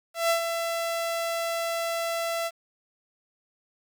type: tone with ADSR envelope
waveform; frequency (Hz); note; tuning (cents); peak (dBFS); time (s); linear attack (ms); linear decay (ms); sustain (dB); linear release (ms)
sawtooth; 670; E5; +28; -16; 0.14-2.51; 160; 100; -7; 46
effects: 9-bit